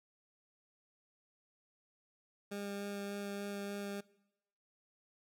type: tone with vibrato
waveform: 20% pulse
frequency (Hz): 201.5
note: G3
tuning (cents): +48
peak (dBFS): -35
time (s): 2.51-4.01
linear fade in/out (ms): 10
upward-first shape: sine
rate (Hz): 3.4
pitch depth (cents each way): 9
effects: noise-tail reverb RT60 0.9 s tail -22 dB re dry